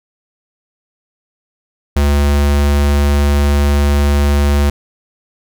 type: tone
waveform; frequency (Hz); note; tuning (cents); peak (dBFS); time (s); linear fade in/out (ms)
square; 71.8; D2; -39; -10; 1.96-4.7; 5
effects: none